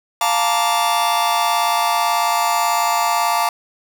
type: chord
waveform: 45% pulse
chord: Bb major seventh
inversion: second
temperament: just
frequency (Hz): 699.2 / 874.1 / 932.3 / 1165.4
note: F5 / A5 / Bb5 / D6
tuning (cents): +2 / -12 / 0 / -14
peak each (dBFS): -21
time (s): 0.21-3.49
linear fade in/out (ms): 2
effects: none